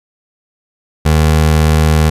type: tone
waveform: 25% pulse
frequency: 77.78 Hz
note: D#2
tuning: in tune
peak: -4 dBFS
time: 1.05-2.1 s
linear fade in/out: 10 ms
effects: resampled to 32000 Hz